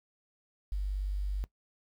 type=tone with quantisation; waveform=sine; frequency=49 Hz; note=G1; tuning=in tune; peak=-30 dBFS; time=0.72-1.44 s; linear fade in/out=0 ms; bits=10; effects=noise-tail reverb RT60 0.1 s tail -19 dB re dry